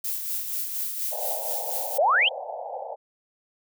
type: noise with tremolo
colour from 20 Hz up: violet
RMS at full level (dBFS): -28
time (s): 0.04-1.98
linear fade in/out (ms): 5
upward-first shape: sine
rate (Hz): 4.2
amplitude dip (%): 45
type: band-pass noise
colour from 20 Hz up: white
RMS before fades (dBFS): -35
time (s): 1.11-2.96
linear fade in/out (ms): 20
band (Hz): 490 to 860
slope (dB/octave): 96
type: exponential sweep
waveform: sine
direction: up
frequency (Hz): 519 to 3322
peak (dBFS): -17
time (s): 1.98-2.29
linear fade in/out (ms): 10
effects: none